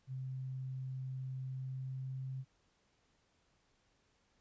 sine tone with pitch glide, 130.81 to 131.8 Hz, C3 to C3, 0 to +13 cents, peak -39 dBFS, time 0.07-2.45 s, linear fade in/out 50 ms, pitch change +13 cents, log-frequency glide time 1.46-2.3 s, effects pink hiss -75 dBFS RMS until 4.4 s + resampled to 16000 Hz

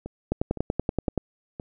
two click trains, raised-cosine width 2 ms, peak -10 / -21 dBFS, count 10 / 4, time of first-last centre 0.32-1.177 / 0.06-1.598 s, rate 10.5 / 1.95 Hz, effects none

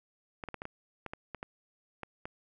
clicks, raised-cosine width 0.5 ms, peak -24 dBFS, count 11, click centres 0.438 / 0.487 / 0.543 / 0.619 / 0.654 / 1.063 / 1.135 / 1.347 / 1.429 / 2.033 / 2.255 s, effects none

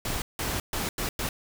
pink noise bursts at uneven times, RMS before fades -30 dBFS, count 5, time 0.05-0.22 / 0.39-0.6 / 0.73-0.89 / 0.98-1.09 / 1.19-1.29 s, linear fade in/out 2 ms, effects none

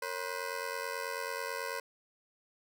15% pulse ring-modulated tone, 505 Hz, B4, 39 cents sharp, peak -26 dBFS, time 0.02-1.8 s, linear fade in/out 5 ms, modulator 44.6 Hz, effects none

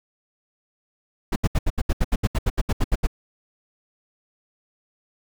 brown noise bursts, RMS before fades -18 dBFS, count 16, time 1.32-3.071 s, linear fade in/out 10 ms, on 41 ms, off 73 ms, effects none

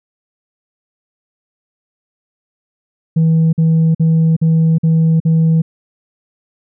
sine tone bursts, 161.9 Hz, E3, 31 cents flat, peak -6 dBFS, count 6, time 3.16-5.62 s, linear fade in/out 10 ms, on 370 ms, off 48 ms, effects tanh soft clip ceiling -7 dBFS

